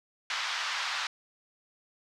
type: band-pass noise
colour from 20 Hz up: pink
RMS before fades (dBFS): -33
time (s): 0.3-1.07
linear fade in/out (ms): 2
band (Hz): 1000 to 5300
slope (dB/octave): 24
effects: none